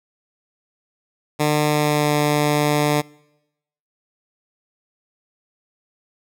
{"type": "tone with pitch glide", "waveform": "10% pulse", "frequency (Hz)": [150, 148.28], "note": ["D3", "D3"], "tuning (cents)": [37, 17], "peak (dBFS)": -8, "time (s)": [1.39, 3.02], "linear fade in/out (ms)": 20, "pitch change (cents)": -20, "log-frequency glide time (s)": [1.68, 2.14], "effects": ["noise-tail reverb RT60 0.9 s tail -25 dB re dry"]}